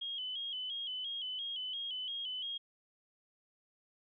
sine tone with vibrato, 3136 Hz, G7, in tune, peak -37 dBFS, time 0.01-2.58 s, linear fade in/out 10 ms, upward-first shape square, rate 2.9 Hz, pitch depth 67 cents each way, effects none

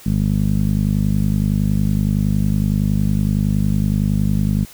15% pulse tone with low-pass filter, 50.8 Hz, G#1, 38 cents flat, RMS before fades -17 dBFS, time 0.06-4.65 s, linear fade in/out 5 ms, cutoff 210 Hz, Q 2.6, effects white hiss -42 dBFS RMS until 4.73 s

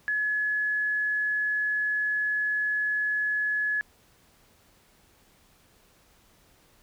sine tone, 1700 Hz, G#6, 40 cents sharp, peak -24 dBFS, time 0.08-3.81 s, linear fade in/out 0 ms, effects pink hiss -61 dBFS RMS until 6.82 s

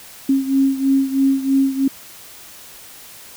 sine beating tone pair, 269.9 / 273 Hz, C#4 / C#4, -46 / -26 cents, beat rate 3.1 Hz, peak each -15 / -19 dBFS, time 0.29-1.88 s, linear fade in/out 5 ms, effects white hiss -40 dBFS RMS until 3.36 s

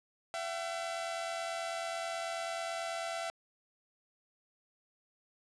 sawtooth tone pair together, 673 / 762.2 Hz, E5 / G5, +36 / -49 cents, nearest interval major second, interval 215 cents, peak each -33 / -38 dBFS, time 0.34-3.3 s, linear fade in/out 0 ms, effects resampled to 22050 Hz + 10-bit

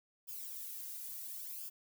violet noise with flanger, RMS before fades -45 dBFS, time 0.27-1.7 s, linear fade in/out 20 ms, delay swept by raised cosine 0.5 to 2.3 ms, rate 0.72 Hz, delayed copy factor -0.8, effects none

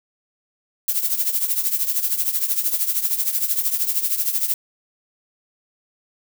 violet noise with tremolo, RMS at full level -18 dBFS, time 0.88-4.54 s, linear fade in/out 2 ms, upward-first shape triangle, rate 13 Hz, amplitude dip 80%, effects none

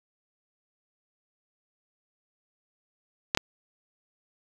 clicks, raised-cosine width 0.2 ms, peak -5 dBFS, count 2, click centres 3.349 / 3.374 s, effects 7-bit

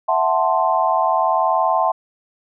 sine chord, F# half-diminished seventh, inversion third, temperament equal, 659.3 / 740 / 880 / 1046.5 Hz, E5 / F#5 / A5 / C6, 0 / 0 / 0 / 0 cents, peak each -20 dBFS, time 0.08-1.92 s, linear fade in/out 10 ms, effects none

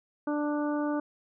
harmonic tone, 295.3 Hz, D4, 10 cents sharp, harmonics 1 / 2 / 3 / 4 / 5, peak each -28 / -34 / -38 / -40 / -42 dBFS, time 0.27-1 s, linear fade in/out 5 ms, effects none

